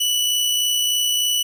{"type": "tone with amplitude modulation", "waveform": "sawtooth", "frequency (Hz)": 2960, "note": "F#7", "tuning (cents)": 0, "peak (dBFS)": -13, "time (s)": [0, 1.43], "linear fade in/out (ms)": 10, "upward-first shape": "sine", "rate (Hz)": 63.3, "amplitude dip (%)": 30, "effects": []}